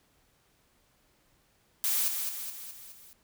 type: noise with echo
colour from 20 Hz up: blue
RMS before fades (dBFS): -28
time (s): 1.84-2.08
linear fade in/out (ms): 0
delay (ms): 210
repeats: 5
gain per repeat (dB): -5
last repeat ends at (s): 3.13
effects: pink hiss -68 dBFS RMS until 3.23 s